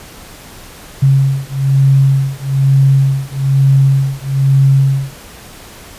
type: beating tone pair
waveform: sine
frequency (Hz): 135.6 / 136.7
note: C#3 / C#3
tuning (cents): -38 / -24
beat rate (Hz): 1.1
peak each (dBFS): -11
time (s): 1.02-5.14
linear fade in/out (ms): 10
effects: pink hiss -35 dBFS RMS until 5.98 s + resampled to 32000 Hz